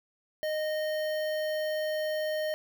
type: tone with notch filter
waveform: square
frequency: 617 Hz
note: D#5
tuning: 15 cents flat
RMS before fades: -31 dBFS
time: 0.43-2.54 s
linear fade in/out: 0 ms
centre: 7800 Hz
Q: 0.91
effects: 10-bit